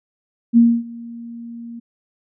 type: tone with ADSR envelope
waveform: sine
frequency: 233.8 Hz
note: A#3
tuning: 5 cents sharp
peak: -6 dBFS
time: 0.53-1.8 s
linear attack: 41 ms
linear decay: 260 ms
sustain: -24 dB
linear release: 13 ms
effects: none